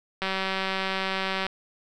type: click train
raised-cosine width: 0.3 ms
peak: -12 dBFS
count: 239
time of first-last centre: 0.22-1.466 s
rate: 191 Hz
effects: none